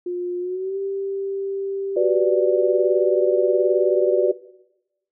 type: tone with pitch glide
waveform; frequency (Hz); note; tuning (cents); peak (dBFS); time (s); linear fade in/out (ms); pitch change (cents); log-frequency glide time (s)
sine; 355.4 to 392.1; F4 to G4; +30 to 0; -23; 0.06-2.02; 5; +170; 0.4-0.78
type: chord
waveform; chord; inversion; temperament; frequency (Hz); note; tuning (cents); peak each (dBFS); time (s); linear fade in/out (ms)
sine; G major seventh; third; equal with one note detuned; 370 / 388.8 / 493.9 / 587.3; F#4 / G4 / B4 / D5; 0 / -14 / 0 / 0; -18 / -22 / -21 / -20; 1.96-4.32; 10
effects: noise-tail reverb RT60 0.9 s tail -18 dB re dry